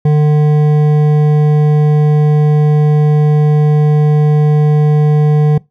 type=tone with hard clipping; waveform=triangle; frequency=150 Hz; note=D3; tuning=37 cents sharp; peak=-8 dBFS; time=0.05-5.58 s; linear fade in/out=5 ms; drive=13 dB; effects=noise-tail reverb RT60 0.2 s tail -22 dB re dry